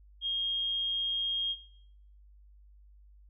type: tone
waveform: sine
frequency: 3242 Hz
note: G#7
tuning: 42 cents flat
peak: -29 dBFS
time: 0.21-1.56 s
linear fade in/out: 50 ms
effects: noise-tail reverb RT60 0.7 s tail -19 dB re dry + added 50 Hz sine -54 dBFS peak until 3.29 s